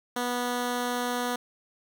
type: tone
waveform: 10% pulse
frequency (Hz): 244.9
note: B3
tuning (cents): -14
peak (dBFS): -19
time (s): 0.16-1.36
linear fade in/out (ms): 5
effects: 10-bit